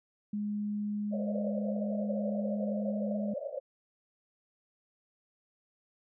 sine tone, 207.7 Hz, G#3, in tune, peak -31 dBFS, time 0.33-3.34 s, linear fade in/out 5 ms
pink band-pass noise, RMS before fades -38 dBFS, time 1.11-3.6 s, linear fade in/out 20 ms, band 520 to 630 Hz, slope 96 dB/octave
effects none

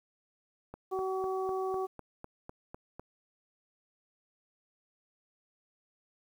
click train, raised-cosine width 1 ms, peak -29 dBFS, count 10, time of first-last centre 0.74-2.996 s, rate 3.99 Hz
harmonic tone, 378.4 Hz, F#4, 39 cents sharp, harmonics 1 / 2 / 3, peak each -32 / -37 / -40 dBFS, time 0.91-1.87 s, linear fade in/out 20 ms
effects 10-bit

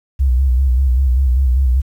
sine tone with vibrato, 64.6 Hz, C2, 21 cents flat, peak -10 dBFS, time 0.19-1.82 s, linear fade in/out 20 ms, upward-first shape square, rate 5.1 Hz, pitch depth 75 cents each way, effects 8-bit

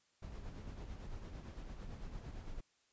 brown noise with tremolo, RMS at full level -45 dBFS, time 0.22-2.61 s, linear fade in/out 10 ms, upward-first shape sine, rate 8.9 Hz, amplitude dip 45%, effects white hiss -75 dBFS RMS until 2.92 s + resampled to 16000 Hz

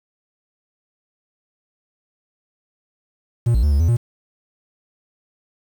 triangle tone with pitch steps, 118.2 / 57.3 / 73.5 / 70.6 / 82.9 / 118.3 Hz, A#2 / A#1 / D2 / C#2 / E2 / A#2, +24 / -29 / +2 / +32 / +10 / +26 cents, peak -11 dBFS, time 3.46-3.97 s, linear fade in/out 10 ms, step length 85 ms, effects 7-bit

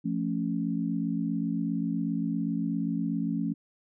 sine chord, F augmented, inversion none, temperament equal with one note detuned, 172.31 / 220 / 277.2 Hz, F3 / A3 / C#4, -23 / 0 / 0 cents, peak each -31 dBFS, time 0.04-3.54 s, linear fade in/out 20 ms, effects none

